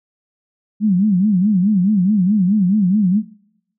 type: tone with vibrato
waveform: sine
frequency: 196 Hz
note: G3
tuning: in tune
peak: -11 dBFS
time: 0.8-3.23 s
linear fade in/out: 50 ms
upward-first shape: sine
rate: 4.7 Hz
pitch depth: 180 cents each way
effects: noise-tail reverb RT60 0.8 s tail -23 dB re dry